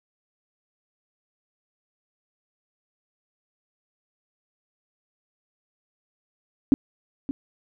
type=tone with echo; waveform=sine; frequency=274.4 Hz; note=C#4; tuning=17 cents flat; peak=-11 dBFS; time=6.72-6.74 s; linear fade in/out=0 ms; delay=570 ms; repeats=1; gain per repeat=-13 dB; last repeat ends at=7.31 s; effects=none